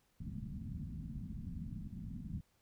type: low-pass noise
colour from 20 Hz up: white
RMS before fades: -44 dBFS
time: 0.2-2.41 s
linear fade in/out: 5 ms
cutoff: 230 Hz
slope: 48 dB/octave
effects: pink hiss -75 dBFS RMS until 2.61 s